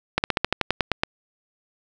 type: slowing click train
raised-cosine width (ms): 0.3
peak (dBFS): -3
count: 11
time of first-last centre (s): 0.18-1.035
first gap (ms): 59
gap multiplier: 1.08
effects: none